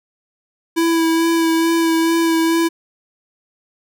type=tone with vibrato; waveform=square; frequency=329.6 Hz; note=E4; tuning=in tune; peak=-14 dBFS; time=0.76-2.69 s; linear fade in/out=20 ms; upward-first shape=sine; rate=2.3 Hz; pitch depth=17 cents each way; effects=none